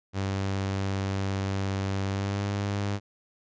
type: tone with pitch glide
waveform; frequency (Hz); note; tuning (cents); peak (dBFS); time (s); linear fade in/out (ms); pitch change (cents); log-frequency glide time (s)
sawtooth; 97.3 to 100.79; G2 to G2; -12 to +49; -23; 0.13-3; 50; +61; 2.05-2.44
effects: resampled to 16000 Hz